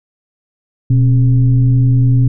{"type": "tone with frequency modulation", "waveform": "sine", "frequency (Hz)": 123.47, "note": "B2", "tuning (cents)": 0, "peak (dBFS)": -7, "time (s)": [0.9, 2.28], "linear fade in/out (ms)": 5, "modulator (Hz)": 148, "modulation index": 0.47, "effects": []}